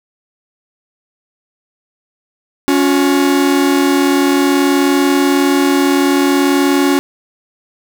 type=tone pair together; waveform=45% pulse; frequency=279.9 / 360.4 Hz; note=C#4 / F#4; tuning=+17 / -45 cents; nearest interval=major third; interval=438 cents; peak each=-11 / -15 dBFS; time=2.68-6.99 s; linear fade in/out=0 ms; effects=none